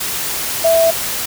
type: tone in noise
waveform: sine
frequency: 659.3 Hz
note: E5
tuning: in tune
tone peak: -9 dBFS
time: 0.64-0.91 s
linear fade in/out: 10 ms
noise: white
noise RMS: -21 dBFS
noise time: 0-1.26 s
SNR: +9 dB
effects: none